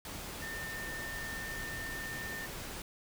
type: tone in noise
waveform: sine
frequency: 1807 Hz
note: A6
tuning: 46 cents sharp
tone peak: -40 dBFS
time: 0.42-2.46 s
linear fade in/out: 2 ms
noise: pink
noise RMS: -43 dBFS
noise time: 0.05-2.82 s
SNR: 0 dB
effects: none